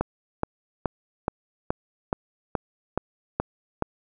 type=click train; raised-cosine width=1 ms; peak=-9 dBFS; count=10; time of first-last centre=0.01-3.824 s; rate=2.36 Hz; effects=none